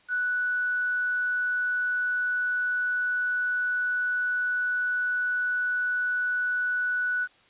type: tone with quantisation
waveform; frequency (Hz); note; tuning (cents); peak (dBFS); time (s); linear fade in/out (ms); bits
sine; 1480; F#6; 0; -24; 0.08-7.28; 50; 7
effects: white hiss -59 dBFS RMS until 7.49 s + resampled to 8000 Hz